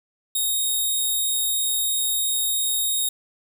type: tone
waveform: 5% pulse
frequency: 3729 Hz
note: A#7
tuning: in tune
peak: -13 dBFS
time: 0.35-3.09 s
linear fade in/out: 5 ms
effects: none